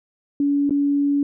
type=tone with dropouts; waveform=sine; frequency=284.5 Hz; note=C#4; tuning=45 cents sharp; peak=-16 dBFS; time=0.4-1.23 s; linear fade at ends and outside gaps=2 ms; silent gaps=0.695-0.707 s; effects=none